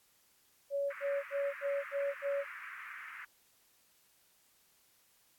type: tone bursts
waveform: sine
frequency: 562 Hz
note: C#5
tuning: 24 cents sharp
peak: -31 dBFS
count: 6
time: 0.7-2.445 s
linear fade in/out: 50 ms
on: 230 ms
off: 73 ms
type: band-pass noise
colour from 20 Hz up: white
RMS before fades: -47 dBFS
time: 0.9-3.25 s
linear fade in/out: 5 ms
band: 1200 to 2200 Hz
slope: 48 dB/octave
effects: white hiss -69 dBFS RMS until 5.38 s + AAC 64 kbps